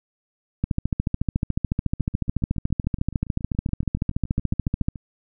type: two click trains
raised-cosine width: 5 ms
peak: -23 / -9 dBFS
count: 22 / 60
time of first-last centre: 2-4.958 / 0.64-4.885 s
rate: 7.1 / 13.9 Hz
effects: none